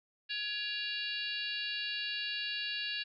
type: harmonic tone with a mistuned harmonic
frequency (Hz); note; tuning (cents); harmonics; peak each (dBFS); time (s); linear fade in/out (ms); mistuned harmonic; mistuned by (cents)
560; C#5; +18; 3 / 4 / 5 / 6 / 7 / 8 / 9; -41 / -47 / -38 / -48 / -41 / -43 / -55; 0.29-3.04; 20; 4; +120
effects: none